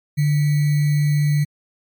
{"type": "tone with sample-and-hold", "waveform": "sine", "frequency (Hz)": 147.4, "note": "D3", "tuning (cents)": 7, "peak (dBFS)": -14, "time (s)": [0.17, 1.45], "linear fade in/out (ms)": 20, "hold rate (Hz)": 2100, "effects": ["MP3 96 kbps"]}